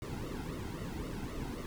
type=noise with flanger; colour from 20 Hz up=brown; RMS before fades=-40 dBFS; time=0.02-1.66 s; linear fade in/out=0 ms; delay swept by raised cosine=1.2 to 1.76 ms; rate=3.8 Hz; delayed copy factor=-0.75; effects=none